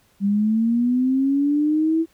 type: linear sweep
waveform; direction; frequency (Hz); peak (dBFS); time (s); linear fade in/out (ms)
sine; up; 196 to 329.6; -16; 0.2-2.06; 50
effects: pink hiss -60 dBFS RMS until 2.13 s